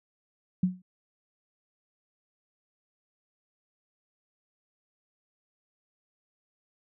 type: tone with exponential decay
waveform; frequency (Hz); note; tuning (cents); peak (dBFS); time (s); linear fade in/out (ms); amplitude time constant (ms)
sine; 183.1; F#3; -18; -18; 0.63-0.82; 5; 40
effects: none